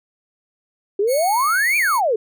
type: exponential two-way sweep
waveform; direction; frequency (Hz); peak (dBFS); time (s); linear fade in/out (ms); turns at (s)
sine; up then down; 383.9 to 2455 to 409.5; -15; 0.99-2.16; 5; 1.77
type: tone with vibrato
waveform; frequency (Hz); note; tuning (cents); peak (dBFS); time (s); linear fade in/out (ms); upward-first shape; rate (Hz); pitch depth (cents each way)
5% pulse; 2200; C#7; -14; -16; 1.07-2.01; 50; triangle; 1.6; 8
effects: none